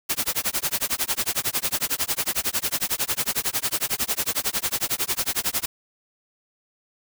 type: noise with tremolo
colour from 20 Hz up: white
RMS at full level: -22 dBFS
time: 0.09-5.66 s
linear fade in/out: 10 ms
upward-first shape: sine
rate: 11 Hz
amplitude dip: 100%
effects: none